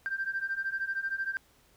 sine beating tone pair, 1568 / 1581 Hz, G6 / G6, 0 / +14 cents, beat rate 13 Hz, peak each -34 / -32 dBFS, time 0.06-1.37 s, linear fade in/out 0 ms, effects tanh soft clip ceiling -23 dBFS + pink hiss -64 dBFS RMS until 1.76 s

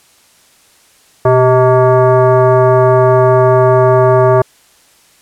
sine tone with frequency modulation, 123.5 Hz, B2, in tune, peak -5 dBFS, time 1.25-4.42 s, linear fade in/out 5 ms, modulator 513 Hz, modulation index 1.6, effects white hiss -48 dBFS RMS until 5.21 s + low-pass 11000 Hz 12 dB/octave

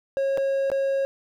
triangle tone with dropouts, 545 Hz, C#5, 29 cents flat, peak -19 dBFS, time 0.17-1.05 s, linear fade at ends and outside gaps 0 ms, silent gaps 0.374-0.38 / 0.701-0.717 s, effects none

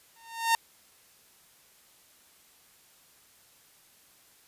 sawtooth tone with exponential growth, 915 Hz, A#5, 32 cents flat, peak -15 dBFS, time 0.16-0.55 s, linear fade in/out 1 ms, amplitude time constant 84 ms, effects white hiss -60 dBFS RMS until 4.47 s + resampled to 32000 Hz

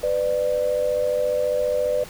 sine tone pair together, 500 / 594.6 Hz, B4 / D5, +21 / +21 cents, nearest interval minor third, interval 300 cents, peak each -22 dBFS, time 0.03-2.04 s, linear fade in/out 5 ms, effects added 60 Hz sine -51 dBFS peak until 2.09 s + pink hiss -41 dBFS RMS until 2.09 s

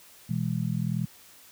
sine chord, E major, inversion second, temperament just, 123.61 / 164.81 / 206 Hz, B2 / E3 / G#3, +2 / 0 / -14 cents, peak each -30 / -29 / -32 dBFS, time 0.29-1.06 s, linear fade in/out 10 ms, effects white hiss -53 dBFS RMS until 1.51 s

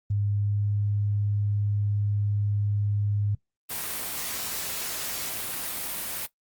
sine tone with pitch glide, 102.1 to 102.81 Hz, G#2 to G#2, -29 to -17 cents, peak -23 dBFS, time 0.1-3.35 s, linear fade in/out 5 ms, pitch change +12 cents, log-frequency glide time 0.29-0.65 s
white noise, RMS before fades -32 dBFS, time 3.69-6.27 s, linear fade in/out 20 ms
effects noise-tail reverb RT60 0.1 s tail -18 dB re dry + Opus 32 kbps

